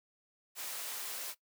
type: high-pass noise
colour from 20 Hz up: white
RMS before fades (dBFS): -41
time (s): 0.55-1.35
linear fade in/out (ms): 50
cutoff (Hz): 450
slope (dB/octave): 12
effects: noise-tail reverb RT60 0.1 s tail -17 dB re dry

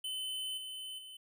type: tone with level steps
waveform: square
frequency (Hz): 3041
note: F#7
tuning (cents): +47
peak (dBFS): -37 / -42 / -48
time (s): 0.04-1.17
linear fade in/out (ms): 5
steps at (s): 0.57 / 0.98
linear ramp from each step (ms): 10
effects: none

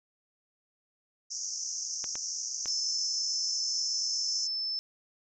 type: band-pass noise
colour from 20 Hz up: white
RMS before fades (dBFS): -36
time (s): 1.3-4.48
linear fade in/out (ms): 20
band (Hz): 5300 to 6500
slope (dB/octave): 96
type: clicks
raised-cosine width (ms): 0.3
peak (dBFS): -24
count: 3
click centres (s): 2.042 / 2.155 / 2.658
type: tone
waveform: sine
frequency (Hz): 5274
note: E8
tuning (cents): 0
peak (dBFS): -30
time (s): 2.68-4.79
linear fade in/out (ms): 0
effects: none

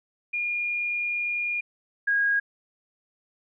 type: tone pair in turn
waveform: sine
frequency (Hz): 2423 / 1637.8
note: D#7 / G#6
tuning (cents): -47 / -25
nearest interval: perfect fifth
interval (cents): 678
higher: first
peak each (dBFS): -25 / -20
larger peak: second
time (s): 0.33-1.61 / 2.07-2.4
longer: first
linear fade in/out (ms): 10
effects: none

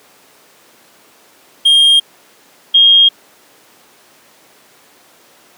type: tone pair in turn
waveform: triangle / sine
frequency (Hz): 3223 / 3241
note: G7 / G#7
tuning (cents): +47 / -43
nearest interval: unison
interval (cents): 10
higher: second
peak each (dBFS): -4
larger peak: neither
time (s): 1.65-2 / 2.74-3.09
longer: neither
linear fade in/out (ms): 10
effects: pink hiss -46 dBFS RMS until 5.57 s + high-pass 300 Hz 12 dB/octave

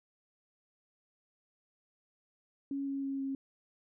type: tone with pitch steps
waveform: sine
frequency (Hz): 277.2 / 275.1 / 273.1 / 271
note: C#4 / C#4 / C#4 / C#4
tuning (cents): 0 / -13 / -26 / -39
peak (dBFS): -33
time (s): 2.71-3.35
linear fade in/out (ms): 2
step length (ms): 160
effects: none

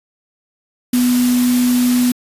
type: tone in noise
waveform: sine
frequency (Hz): 246.9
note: B3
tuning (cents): 0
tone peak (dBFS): -11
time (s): 0.93-2.12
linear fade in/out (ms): 5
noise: white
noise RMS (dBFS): -24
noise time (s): 0.93-2.12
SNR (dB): +10
effects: resampled to 32000 Hz

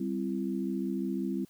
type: chord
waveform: sine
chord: C major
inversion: second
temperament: equal with one note detuned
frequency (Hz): 196 / 261.6 / 336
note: G3 / C4 / E4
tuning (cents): 0 / 0 / +33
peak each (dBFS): -33 / -34 / -35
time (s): 0-1.45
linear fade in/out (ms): 5
effects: white hiss -64 dBFS RMS until 1.49 s

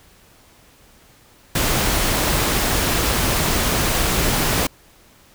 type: noise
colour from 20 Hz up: pink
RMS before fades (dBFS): -19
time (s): 1.55-4.67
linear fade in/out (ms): 5
effects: pink hiss -51 dBFS RMS until 5.34 s

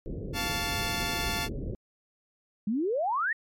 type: low-pass noise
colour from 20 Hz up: pink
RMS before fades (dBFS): -35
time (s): 0.06-1.75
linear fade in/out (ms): 0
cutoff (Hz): 510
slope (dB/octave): 48
type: chord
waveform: 10% pulse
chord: F augmented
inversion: none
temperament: equal with one note detuned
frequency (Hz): 698.5 / 880 / 1132.7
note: F5 / A5 / C#6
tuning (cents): 0 / 0 / +37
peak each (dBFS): -25 / -24 / -29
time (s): 0.33-1.49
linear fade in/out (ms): 50
type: exponential sweep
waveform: sine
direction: up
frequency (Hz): 196 to 1915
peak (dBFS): -25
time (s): 2.67-3.33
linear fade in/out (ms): 5
effects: MP3 64 kbps

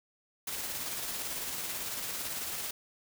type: noise with tremolo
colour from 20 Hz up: white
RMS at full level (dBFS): -36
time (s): 0.47-2.71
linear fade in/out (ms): 5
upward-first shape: square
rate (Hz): 18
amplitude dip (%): 25
effects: none

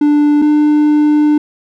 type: tone pair in turn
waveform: triangle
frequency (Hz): 294.6 / 299.1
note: D4 / D4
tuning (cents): +6 / +32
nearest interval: unison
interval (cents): 26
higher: second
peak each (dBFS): -5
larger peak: neither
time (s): 0.01-0.42 / 0.42-1.38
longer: second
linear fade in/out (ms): 5
effects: none

